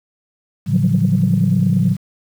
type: tone cluster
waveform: sine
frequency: 111.3 / 142.1 / 170 / 180.6 / 190.7 Hz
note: A2 / C#3 / F3 / F#3 / G3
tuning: +20 / +43 / -46 / -42 / -47 cents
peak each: -18 dBFS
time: 0.66-1.97 s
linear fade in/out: 50 ms
effects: tanh soft clip ceiling -4 dBFS + 7-bit